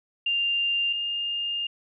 sine tone pair in turn, 2794 / 2817 Hz, F7 / F7, 0 / +14 cents, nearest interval unison, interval 14 cents, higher second, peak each -22 / -26 dBFS, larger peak first, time 0.26-0.93 / 0.93-1.67 s, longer second, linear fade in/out 5 ms, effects none

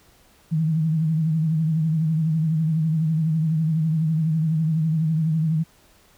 sine tone with vibrato, 158.9 Hz, D#3, 37 cents sharp, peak -18 dBFS, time 0.51-5.64 s, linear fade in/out 20 ms, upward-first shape triangle, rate 12 Hz, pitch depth 77 cents each way, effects pink hiss -56 dBFS RMS until 6.17 s

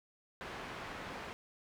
white low-pass noise, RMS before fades -45 dBFS, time 0.41-1.33 s, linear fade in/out 0 ms, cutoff 1700 Hz, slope 12 dB/octave, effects none

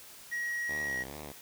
triangle tone, 1901 Hz, A#6, 33 cents sharp, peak -30 dBFS, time 0.31-1.04 s, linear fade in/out 20 ms
5% pulse tone with vibrato, 69.3 Hz, C#2, in tune, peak -31 dBFS, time 0.68-1.33 s, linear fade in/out 20 ms, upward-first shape sine, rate 2.4 Hz, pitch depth 160 cents each way
effects white hiss -51 dBFS RMS until 1.41 s

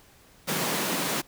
pink high-pass noise, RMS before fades -28 dBFS, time 0.47-1.22 s, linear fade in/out 20 ms, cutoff 140 Hz, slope 48 dB/octave, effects pink hiss -56 dBFS RMS until 1.27 s

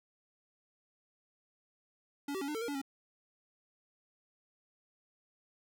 square tone with pitch steps, 284.1 / 383.7 / 279.7 / 300.4 / 447 / 468.8 / 286.5 / 273.2 Hz, C#4 / G4 / C#4 / D4 / A4 / A#4 / D4 / C#4, +43 / -37 / +16 / +39 / +27 / +10 / -43 / -25 cents, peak -36 dBFS, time 2.28-2.816 s, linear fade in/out 5 ms, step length 67 ms, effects none

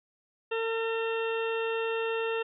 harmonic tone, 452.8 Hz, A4, 50 cents sharp, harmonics 1 / 2 / 3 / 4 / 6 / 7 / 8, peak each -29 / -39 / -39 / -40 / -37 / -47 / -48 dBFS, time 0.51-2.43 s, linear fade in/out 10 ms, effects none

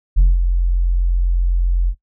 sine tone with ADSR envelope, 43.93 Hz, F1, 11 cents sharp, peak -4 dBFS, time 0.16-1.95 s, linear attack 27 ms, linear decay 190 ms, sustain -8 dB, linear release 69 ms, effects noise-tail reverb RT60 0.1 s tail -20 dB re dry + tanh soft clip ceiling -6 dBFS

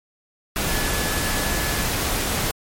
sine tone in noise, 1715 Hz, A6, 45 cents flat, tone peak -31 dBFS, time 0.69-1.84 s, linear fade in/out 0 ms, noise pink, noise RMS -23 dBFS, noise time 0.56-2.51 s, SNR -11 dB, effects MP3 64 kbps

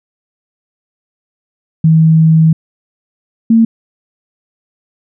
sine tone pair in turn, 160.3 / 226.7 Hz, E3 / A#3, -48 / -48 cents, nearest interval tritone, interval 600 cents, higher second, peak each -4 dBFS, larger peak neither, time 1.84-2.53 / 3.5-3.65 s, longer first, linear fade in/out 5 ms, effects none

